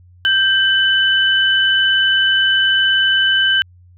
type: tone pair together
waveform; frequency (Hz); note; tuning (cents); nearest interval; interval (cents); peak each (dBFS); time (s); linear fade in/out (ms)
sine; 1568 / 3007; G6 / F#7; 0 / +27; major seventh; 1127; -14; 0.25-3.62; 0
effects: added 89 Hz sine -43 dBFS peak until 3.97 s